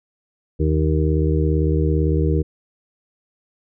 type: harmonic tone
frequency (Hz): 77.78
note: D#2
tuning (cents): 0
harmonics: 1 / 2 / 4 / 5 / 6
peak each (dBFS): -18 / -21 / -24 / -25 / -26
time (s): 0.59-2.43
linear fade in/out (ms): 20
effects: none